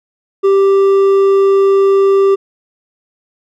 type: tone with hard clipping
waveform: sine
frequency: 392 Hz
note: G4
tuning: in tune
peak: -8 dBFS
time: 0.43-2.36 s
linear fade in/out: 20 ms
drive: 5 dB
effects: none